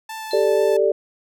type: tone with vibrato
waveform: sawtooth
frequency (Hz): 880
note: A5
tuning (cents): 0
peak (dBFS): -26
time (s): 0.09-0.77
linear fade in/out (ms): 5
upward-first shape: triangle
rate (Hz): 4.1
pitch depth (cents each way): 11
type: tone with exponential decay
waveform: sine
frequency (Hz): 4157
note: C8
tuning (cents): -12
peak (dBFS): -27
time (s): 0.31-0.54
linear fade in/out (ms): 0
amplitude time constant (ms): 49
type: chord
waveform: sine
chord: G suspended second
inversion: none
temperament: just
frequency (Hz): 392 / 441 / 588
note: G4 / A4 / D5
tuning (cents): 0 / +4 / +2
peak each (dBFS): -19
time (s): 0.33-0.92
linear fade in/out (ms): 5
effects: none